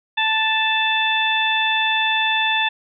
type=harmonic tone; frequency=880 Hz; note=A5; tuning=in tune; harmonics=1 / 2 / 3 / 4; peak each=-22 / -22 / -22 / -22 dBFS; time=0.17-2.69 s; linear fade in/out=10 ms; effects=none